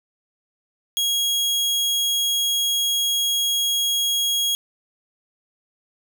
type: tone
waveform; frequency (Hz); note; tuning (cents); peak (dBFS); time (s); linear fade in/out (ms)
sawtooth; 3300; G#7; -12; -16; 0.97-4.55; 0
effects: none